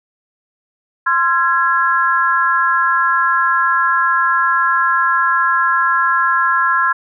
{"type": "chord", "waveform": "sine", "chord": "F minor", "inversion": "second", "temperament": "equal with one note detuned", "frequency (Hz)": [1046.5, 1361.9, 1661.2], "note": ["C6", "F6", "Ab6"], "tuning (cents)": [0, -44, 0], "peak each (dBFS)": -16, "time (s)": [1.06, 6.93], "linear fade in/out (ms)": 10, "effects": []}